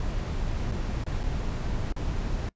brown noise with dropouts, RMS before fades -29 dBFS, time 0-2.49 s, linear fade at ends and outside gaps 2 ms, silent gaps 0.716-0.72 / 1.039-1.064 / 1.233-1.237 / 1.925-1.963 s, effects noise-tail reverb RT60 0.1 s tail -22 dB re dry + resampled to 16000 Hz

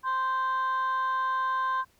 sine tone pair together, 1044 / 1562.7 Hz, C6 / G6, -4 / -6 cents, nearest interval perfect fifth, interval 698 cents, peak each -24 / -31 dBFS, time 0.03-1.85 s, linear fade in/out 50 ms, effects tanh soft clip ceiling -22 dBFS + pink hiss -65 dBFS RMS until 1.99 s

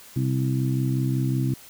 harmonic tone, 65.41 Hz, C2, in tune, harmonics 2 / 3 / 4 / 5, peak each -22 / -32 / -29 / -31 dBFS, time 0.16-1.54 s, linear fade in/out 5 ms, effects white hiss -47 dBFS RMS until 1.69 s

